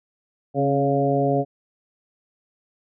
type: harmonic tone with a mistuned harmonic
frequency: 140 Hz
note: C#3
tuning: 18 cents sharp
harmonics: 1 / 2 / 3 / 4 / 5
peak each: -24 / -24 / -24 / -24 / -24 dBFS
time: 0.54-1.45 s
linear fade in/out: 50 ms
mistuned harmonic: 2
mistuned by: -32 cents
effects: none